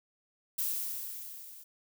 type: noise with level ramp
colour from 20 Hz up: violet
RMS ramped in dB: -31 to -51 dBFS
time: 0.58-1.64 s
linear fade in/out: 10 ms
effects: none